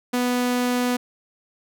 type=tone; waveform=sawtooth; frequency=246.9 Hz; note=B3; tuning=in tune; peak=-16 dBFS; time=0.13-0.97 s; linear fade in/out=10 ms; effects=none